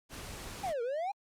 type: noise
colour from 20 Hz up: pink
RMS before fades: -44 dBFS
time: 0.09-0.74 s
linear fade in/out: 50 ms
type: exponential two-way sweep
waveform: triangle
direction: down then up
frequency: 830.6 to 454.6 to 830.6 Hz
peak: -30 dBFS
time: 0.63-1.12 s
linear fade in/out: 10 ms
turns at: 0.82 s
effects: low-pass 12000 Hz 12 dB/octave + Opus 48 kbps